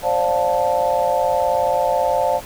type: chord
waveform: sine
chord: D minor seventh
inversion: third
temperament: just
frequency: 528.6 / 587.3 / 704.8 / 881 Hz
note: C5 / D5 / F5 / A5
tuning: +18 / 0 / +16 / +2 cents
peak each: -21 dBFS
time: 0.02-2.41 s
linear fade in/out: 50 ms
effects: pink hiss -37 dBFS RMS until 2.45 s